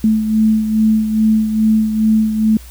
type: beating tone pair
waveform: sine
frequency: 217.8 / 220.2 Hz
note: A3 / A3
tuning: -17 / +2 cents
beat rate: 2.4 Hz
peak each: -11 / -19 dBFS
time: 0.04-2.57 s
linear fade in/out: 2 ms
effects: added 60 Hz sine -34 dBFS peak until 2.7 s + white hiss -42 dBFS RMS until 2.7 s